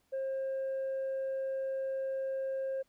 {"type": "tone", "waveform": "sine", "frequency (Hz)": 534, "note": "C5", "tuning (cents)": 35, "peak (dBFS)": -30, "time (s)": [0.12, 2.83], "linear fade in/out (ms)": 20, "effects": ["tanh soft clip ceiling -31 dBFS", "pink hiss -74 dBFS RMS until 2.88 s"]}